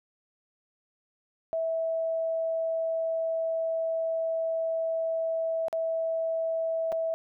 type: tone with dropouts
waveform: sine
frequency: 653 Hz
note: E5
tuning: 17 cents flat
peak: -26 dBFS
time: 1.53-7.14 s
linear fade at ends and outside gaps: 0 ms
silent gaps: 5.683-5.728 / 6.92-6.925 s
effects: none

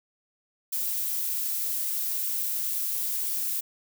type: noise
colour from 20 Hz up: violet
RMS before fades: -29 dBFS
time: 0.72-3.61 s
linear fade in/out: 10 ms
effects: none

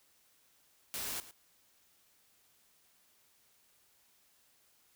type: noise with echo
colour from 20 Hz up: white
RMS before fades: -39 dBFS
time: 0.94-1.2 s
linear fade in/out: 0 ms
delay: 110 ms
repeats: 1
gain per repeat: -15 dB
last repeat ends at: 1.31 s
effects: white hiss -69 dBFS RMS until 4.95 s

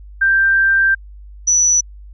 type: tone pair in turn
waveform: sine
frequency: 1576 / 5930 Hz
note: G6 / F#8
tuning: +9 / +3 cents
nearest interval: octave + major seventh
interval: 2294 cents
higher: second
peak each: -10 dBFS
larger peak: neither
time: 0.21-0.95 / 1.47-1.81 s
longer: first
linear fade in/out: 10 ms
effects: added 50 Hz sine -34 dBFS peak until 2.13 s

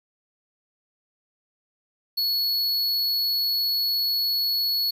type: tone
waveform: square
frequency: 4383 Hz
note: C#8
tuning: 20 cents flat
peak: -22 dBFS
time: 2.17-4.91 s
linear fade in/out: 10 ms
effects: 9-bit

